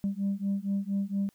sine beating tone pair, 196 / 200.3 Hz, G3 / G3, 0 / +38 cents, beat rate 4.3 Hz, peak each -29 / -29 dBFS, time 0.04-1.29 s, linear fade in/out 0 ms, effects tanh soft clip ceiling -23 dBFS + white hiss -68 dBFS RMS until 1.34 s

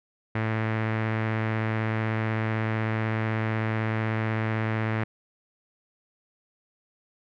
sawtooth tone with low-pass filter, 110.5 Hz, A2, 8 cents sharp, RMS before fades -27 dBFS, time 0.35-5.04 s, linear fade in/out 5 ms, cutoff 2000 Hz, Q 2.5, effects none

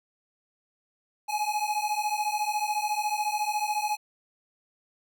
square beating tone pair, 836 / 850 Hz, G#5 / G#5, +11 / +40 cents, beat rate 14 Hz, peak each -30 dBFS, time 1.28-3.97 s, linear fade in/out 20 ms, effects none

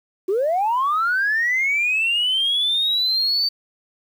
sine linear sweep, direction up, 356.1 to 4600 Hz, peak -16 dBFS, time 0.28-3.49 s, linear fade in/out 10 ms, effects tanh soft clip ceiling -13 dBFS + 8-bit

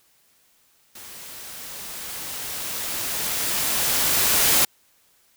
white noise with level ramp, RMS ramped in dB -41 to -17 dBFS, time 0.95-4.65 s, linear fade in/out 5 ms, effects white hiss -61 dBFS RMS until 5.36 s

